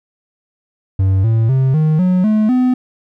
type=tone with pitch steps; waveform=triangle; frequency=95.7 / 112.5 / 132.25 / 155.47 / 182.76 / 214.8 / 252.6 Hz; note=G2 / A2 / C3 / D#3 / F#3 / A3 / B3; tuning=-41 / +39 / +19 / -1 / -21 / -41 / +39 cents; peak=-8 dBFS; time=0.99-2.74 s; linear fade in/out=5 ms; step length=250 ms; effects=none